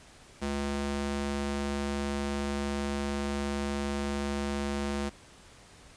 square tone with high-pass filter, 70.6 Hz, C#2, 32 cents sharp, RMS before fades -32 dBFS, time 0.41-5.1 s, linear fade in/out 20 ms, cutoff 150 Hz, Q 0.96, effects pink hiss -54 dBFS RMS until 5.96 s + resampled to 22050 Hz

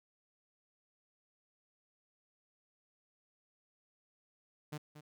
sawtooth tone with echo, 150.4 Hz, D3, 42 cents sharp, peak -36 dBFS, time 4.72-4.78 s, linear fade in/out 10 ms, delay 230 ms, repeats 1, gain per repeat -11 dB, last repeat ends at 5.01 s, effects none

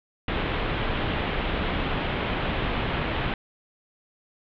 pink low-pass noise, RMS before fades -27 dBFS, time 0.28-3.34 s, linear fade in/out 2 ms, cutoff 3500 Hz, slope 48 dB/octave, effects none

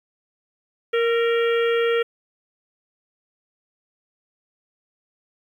harmonic tone with a mistuned harmonic, 466.1 Hz, A#4, in tune, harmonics 1 / 3 / 4 / 5 / 6 / 7, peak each -18 / -28 / -30 / -32 / -34 / -35 dBFS, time 0.93-2.03 s, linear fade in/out 10 ms, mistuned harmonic 3, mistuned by -38 cents, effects 9-bit

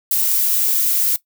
violet noise, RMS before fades -17 dBFS, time 0.11-1.16 s, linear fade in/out 2 ms, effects noise-tail reverb RT60 0.1 s tail -17 dB re dry

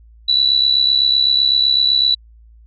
sine tone with amplitude modulation, 3951 Hz, B7, in tune, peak -8 dBFS, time 0.28-2.15 s, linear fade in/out 10 ms, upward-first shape sine, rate 67.9 Hz, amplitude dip 70%, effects added 56 Hz sine -42 dBFS peak until 2.66 s

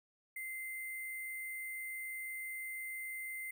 sine tone with sample-and-hold, 2078 Hz, C7, 12 cents flat, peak -40 dBFS, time 0.36-3.51 s, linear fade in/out 5 ms, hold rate 11025 Hz, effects none

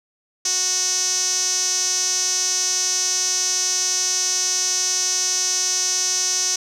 sawtooth tone with band-pass filter, 368.6 Hz, F#4, 7 cents flat, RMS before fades -21 dBFS, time 0.45-6.56 s, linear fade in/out 5 ms, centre 6000 Hz, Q 7.7, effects none

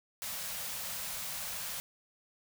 white band-stop noise, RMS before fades -39 dBFS, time 0.22-1.8 s, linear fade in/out 0 ms, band 240 to 480 Hz, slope 96 dB/octave, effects none

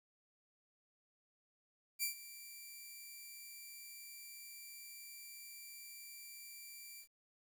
5% pulse tone with ADSR envelope, 2349 Hz, D7, in tune, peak -24 dBFS, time 1.99-7.08 s, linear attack 39 ms, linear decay 110 ms, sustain -17 dB, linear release 87 ms, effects 11-bit

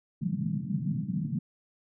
pink band-pass noise, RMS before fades -31 dBFS, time 0.21-1.39 s, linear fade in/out 5 ms, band 130 to 220 Hz, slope 48 dB/octave, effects none

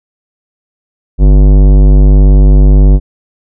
sine tone with tanh clipping, 49.21 Hz, G1, 7 cents sharp, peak -3 dBFS, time 1.18-3 s, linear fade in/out 50 ms, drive 17 dB, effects none

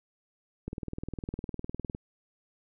click train, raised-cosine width 3 ms, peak -22 dBFS, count 26, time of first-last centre 0.68-1.949 s, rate 19.7 Hz, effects none

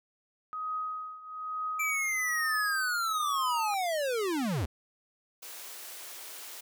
sine tone with tremolo, 1257 Hz, D#6, 17 cents sharp, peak -30 dBFS, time 0.53-3.74 s, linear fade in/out 0 ms, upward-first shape triangle, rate 1.1 Hz, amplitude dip 85%
square linear sweep, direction down, 2349 to 66.4 Hz, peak -29 dBFS, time 1.79-4.66 s, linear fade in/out 10 ms
white high-pass noise, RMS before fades -44 dBFS, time 5.42-6.61 s, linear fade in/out 10 ms, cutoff 340 Hz, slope 24 dB/octave
effects none

